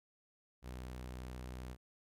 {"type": "tone", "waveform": "sawtooth", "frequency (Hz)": 62.6, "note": "B1", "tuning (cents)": 24, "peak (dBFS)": -40, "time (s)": [0.62, 1.77], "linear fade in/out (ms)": 50, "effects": ["MP3 96 kbps"]}